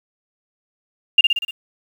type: tone with echo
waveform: sine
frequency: 2803 Hz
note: F7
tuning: 6 cents sharp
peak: -6 dBFS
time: 1.18-1.21 s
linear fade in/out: 5 ms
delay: 60 ms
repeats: 5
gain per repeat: -4 dB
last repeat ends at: 1.51 s
effects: 7-bit